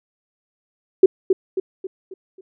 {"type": "tone with echo", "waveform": "sine", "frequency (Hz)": 378.5, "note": "F#4", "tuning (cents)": 39, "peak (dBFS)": -4, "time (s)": [1.03, 1.06], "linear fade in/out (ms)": 5, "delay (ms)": 270, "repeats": 5, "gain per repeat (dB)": -7, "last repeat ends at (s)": 2.41, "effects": []}